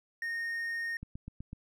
triangle tone, 1847 Hz, A#6, 16 cents flat, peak -31 dBFS, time 0.22-0.97 s, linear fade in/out 2 ms
click train, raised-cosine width 5 ms, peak -29 dBFS, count 5, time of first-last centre 1.03-1.531 s, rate 7.99 Hz
effects none

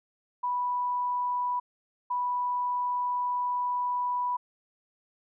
sine tone pair in turn, 985 / 985 Hz, B5 / B5, -5 / -5 cents, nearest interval unison, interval 0 cents, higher neither, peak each -26 dBFS, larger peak neither, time 0.43-1.6 / 2.1-4.37 s, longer second, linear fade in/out 10 ms, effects none

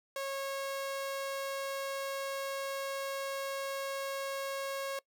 sawtooth tone, 547 Hz, C#5, 23 cents flat, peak -31 dBFS, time 0.16-4.99 s, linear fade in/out 2 ms, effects noise-tail reverb RT60 0.1 s tail -22 dB re dry

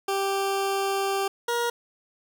20% pulse tone pair in turn, 392 / 474.3 Hz, G4 / A#4, 0 / +30 cents, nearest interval minor third, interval 330 cents, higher second, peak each -19 dBFS, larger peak neither, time 0.08-1.28 / 1.48-1.7 s, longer first, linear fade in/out 5 ms, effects none

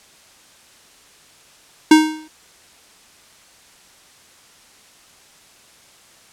square tone with exponential decay, 311.5 Hz, D#4, 2 cents sharp, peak -4 dBFS, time 1.91-2.28 s, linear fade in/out 5 ms, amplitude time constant 80 ms, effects white hiss -49 dBFS RMS until 6.32 s + low-pass 9000 Hz 12 dB/octave

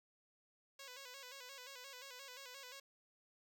5% pulse tone with vibrato, 523.3 Hz, C5, in tune, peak -40 dBFS, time 0.79-2.8 s, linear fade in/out 5 ms, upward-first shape square, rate 5.7 Hz, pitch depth 84 cents each way, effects none

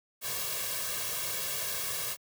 white noise with comb filter, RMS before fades -34 dBFS, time 0.21-2.17 s, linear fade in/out 50 ms, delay 1.8 ms, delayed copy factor +0.85, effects high-pass 80 Hz 12 dB/octave

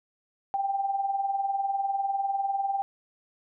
sine tone with tremolo, 789 Hz, G5, 11 cents sharp, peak -22 dBFS, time 0.54-2.82 s, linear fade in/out 0 ms, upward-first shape triangle, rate 20 Hz, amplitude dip 70%, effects none

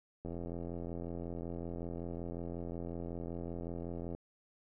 click train, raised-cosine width 2 ms, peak -29 dBFS, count 334, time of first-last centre 0.25-4.149 s, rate 85.4 Hz, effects none

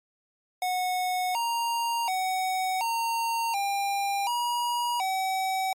square tone with pitch steps, 733 / 934 / 749 / 920 / 798 / 959 / 760 Hz, F#5 / A#5 / F#5 / A#5 / G5 / A#5 / F#5, -16 / +3 / +21 / -23 / +31 / +49 / +46 cents, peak -26 dBFS, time 0.62-5.73 s, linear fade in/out 2 ms, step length 730 ms, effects MP3 64 kbps

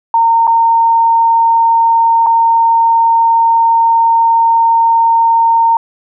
sine tone with dropouts, 917 Hz, A#5, 29 cents flat, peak -6 dBFS, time 0.14-5.77 s, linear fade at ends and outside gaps 2 ms, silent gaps 0.47-0.476 / 2.263-2.267 s, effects none

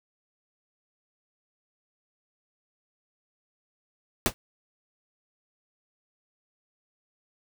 pink noise with exponential decay, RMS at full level -18 dBFS, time 4.26-4.34 s, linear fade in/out 0 ms, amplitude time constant 16 ms, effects none

